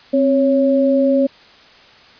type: tone pair together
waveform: sine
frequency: 264.5 / 554.4 Hz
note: C4 / C#5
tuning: +19 / 0 cents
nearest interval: octave + minor second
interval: 1281 cents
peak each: -14 dBFS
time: 0.13-1.27 s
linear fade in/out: 10 ms
effects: white hiss -45 dBFS RMS until 2.19 s + resampled to 11025 Hz